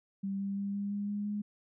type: tone with pitch steps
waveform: sine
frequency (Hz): 196 / 197.82 / 199.66 / 201.5 / 203.4 / 205.3 / 207.2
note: G3 / G3 / G3 / G3 / G#3 / G#3 / G#3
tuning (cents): 0 / +16 / +32 / +48 / -36 / -20 / -4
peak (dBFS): -32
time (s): 0.23-1.42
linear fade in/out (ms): 10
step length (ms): 170
effects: none